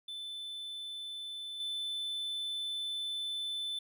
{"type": "tone with level steps", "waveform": "triangle", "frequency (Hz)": 3520, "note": "A7", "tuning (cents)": 0, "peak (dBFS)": [-38, -33], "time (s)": [0.08, 3.79], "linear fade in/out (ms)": 5, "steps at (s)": 1.6, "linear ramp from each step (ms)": 2, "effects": []}